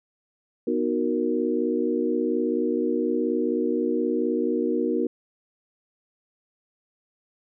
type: chord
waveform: sine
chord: B major seventh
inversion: none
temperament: equal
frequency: 246.9 / 311.1 / 370 / 466.2 Hz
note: B3 / D#4 / F#4 / A#4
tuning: 0 / 0 / 0 / 0 cents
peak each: -27 dBFS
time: 0.67-5.07 s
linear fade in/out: 5 ms
effects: none